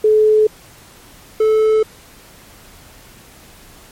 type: tone pair in turn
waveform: sine / triangle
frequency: 430 / 435.5 Hz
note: A4 / A4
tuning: -40 / -18 cents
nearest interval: unison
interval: 22 cents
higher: second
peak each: -8 dBFS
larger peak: neither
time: 0.04-0.47 / 1.4-1.83 s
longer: neither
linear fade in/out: 5 ms
effects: pink hiss -43 dBFS RMS until 3.91 s + MP3 64 kbps